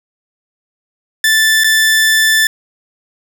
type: tone with dropouts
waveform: sawtooth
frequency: 1760 Hz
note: A6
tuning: in tune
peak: -5 dBFS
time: 1.24-2.47 s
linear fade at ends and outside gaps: 2 ms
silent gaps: 1.637-1.643 s
effects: none